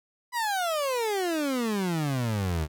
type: exponential sweep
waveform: 30% pulse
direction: down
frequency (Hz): 1000 to 73.42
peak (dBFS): -23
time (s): 0.32-2.68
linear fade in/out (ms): 50
effects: none